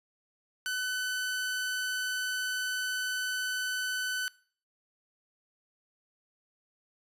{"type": "tone", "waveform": "sawtooth", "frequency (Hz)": 1506, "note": "F#6", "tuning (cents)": 30, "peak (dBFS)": -27, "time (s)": [0.66, 4.28], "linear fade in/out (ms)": 0, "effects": ["noise-tail reverb RT60 0.5 s tail -23 dB re dry", "resampled to 32000 Hz"]}